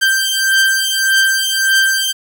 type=beating tone pair; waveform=sawtooth; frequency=1568 / 1569.7 Hz; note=G6 / G6; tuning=0 / +2 cents; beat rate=1.7 Hz; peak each=-11 dBFS; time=0.01-2.13 s; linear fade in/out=20 ms; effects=7-bit